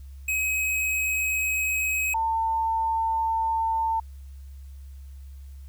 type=tone pair in turn; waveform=square / sine; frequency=2541 / 898.4 Hz; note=D#7 / A5; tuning=+36 / +36 cents; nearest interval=octave + tritone; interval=1800 cents; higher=first; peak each=-24 / -22 dBFS; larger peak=second; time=0.28-2.14 / 2.14-4 s; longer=neither; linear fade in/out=5 ms; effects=added 68 Hz sine -39 dBFS peak until 5.68 s + white hiss -63 dBFS RMS until 5.68 s